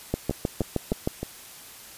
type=two click trains; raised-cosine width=2 ms; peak=-10 / -16 dBFS; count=7 / 4; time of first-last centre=0.14-1.075 / 0.31-1.23 s; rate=6.42 / 3.26 Hz; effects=white hiss -45 dBFS RMS until 1.97 s + resampled to 32000 Hz